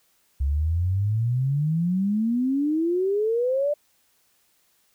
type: exponential sweep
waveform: sine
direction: up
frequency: 66.8 to 599 Hz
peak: -20 dBFS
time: 0.4-3.74 s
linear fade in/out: 10 ms
effects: white hiss -65 dBFS RMS until 4.94 s